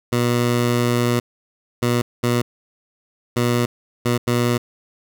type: tone bursts at uneven times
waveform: 15% pulse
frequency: 120.7 Hz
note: B2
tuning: 39 cents flat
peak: -10 dBFS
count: 6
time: 0.12-1.2 / 1.82-2.02 / 2.23-2.42 / 3.36-3.66 / 4.05-4.18 / 4.27-4.58 s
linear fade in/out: 10 ms
effects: none